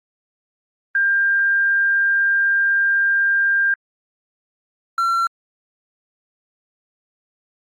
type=tone pair in turn; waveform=sine / triangle; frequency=1596 / 1359.2 Hz; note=G6 / F6; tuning=+31 / -47 cents; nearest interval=minor third; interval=278 cents; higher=first; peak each=-14 dBFS; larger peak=neither; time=0.95-3.74 / 4.98-5.27 s; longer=first; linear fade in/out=2 ms; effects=Opus 24 kbps